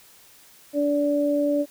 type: tone pair together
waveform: sine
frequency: 290 / 579 Hz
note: D4 / D5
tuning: -22 / -25 cents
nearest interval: octave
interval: 1197 cents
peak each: -22 dBFS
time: 0.73-1.66 s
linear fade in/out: 50 ms
effects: white hiss -52 dBFS RMS until 1.7 s